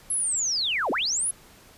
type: linear two-way sweep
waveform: sine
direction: down then up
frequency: 11140 to 208.1 to 11140 Hz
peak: -23 dBFS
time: 0.1-1.31 s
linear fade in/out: 5 ms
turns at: 0.91 s
effects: pink hiss -52 dBFS RMS until 1.77 s + resampled to 32000 Hz